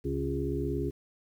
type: harmonic tone with a mistuned harmonic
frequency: 68.7 Hz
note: C#2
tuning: 15 cents flat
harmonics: 1 / 2 / 4 / 5 / 6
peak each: -35 / -35 / -35 / -35 / -35 dBFS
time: 0.04-0.91 s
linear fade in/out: 20 ms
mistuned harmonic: 5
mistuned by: +41 cents
effects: 10-bit